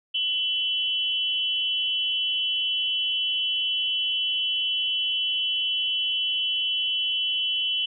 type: tone with amplitude modulation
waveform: sine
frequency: 3009 Hz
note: F#7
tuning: 28 cents sharp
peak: -19 dBFS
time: 0.14-7.86 s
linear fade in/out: 10 ms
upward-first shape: sine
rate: 286 Hz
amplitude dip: 80%
effects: none